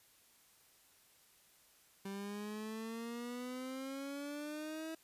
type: exponential sweep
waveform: 30% pulse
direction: up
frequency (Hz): 194.9 to 324.4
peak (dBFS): -39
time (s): 2.05-4.95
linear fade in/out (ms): 5
effects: white hiss -67 dBFS RMS until 5.03 s + resampled to 32000 Hz